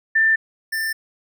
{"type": "tone pair in turn", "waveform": ["sine", "square"], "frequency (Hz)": [1783, 1783], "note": ["A6", "A6"], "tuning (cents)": [22, 22], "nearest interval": "unison", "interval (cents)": 0, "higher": "neither", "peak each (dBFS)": [-13, -22], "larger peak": "first", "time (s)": [[0.15, 0.36], [0.72, 0.93]], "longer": "neither", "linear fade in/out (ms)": 10, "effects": []}